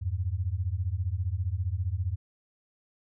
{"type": "beating tone pair", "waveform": "sine", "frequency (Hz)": [84, 99], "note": ["E2", "G2"], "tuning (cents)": [33, 18], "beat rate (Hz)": 15, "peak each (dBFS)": -30, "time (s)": [0.01, 2.16], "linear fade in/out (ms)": 20, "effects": []}